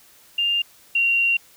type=tone pair in turn; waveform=sine; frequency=2800 / 2758 Hz; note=F7 / F7; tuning=+4 / -22 cents; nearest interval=unison; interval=26 cents; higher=first; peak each=-18 / -16 dBFS; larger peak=second; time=0.38-0.62 / 0.95-1.37 s; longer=second; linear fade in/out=5 ms; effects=white hiss -52 dBFS RMS until 1.56 s